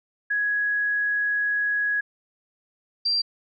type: tone pair in turn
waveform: sine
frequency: 1669 / 4721 Hz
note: G#6 / D8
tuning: +8 / +8 cents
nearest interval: octave + tritone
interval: 1800 cents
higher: second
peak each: -21 / -20 dBFS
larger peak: second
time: 0.3-2.01 / 3.05-3.22 s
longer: first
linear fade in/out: 10 ms
effects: none